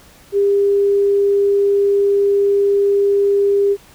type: tone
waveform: sine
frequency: 401 Hz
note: G4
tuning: 39 cents sharp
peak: -11 dBFS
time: 0.32-3.77 s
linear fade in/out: 50 ms
effects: pink hiss -46 dBFS RMS until 3.94 s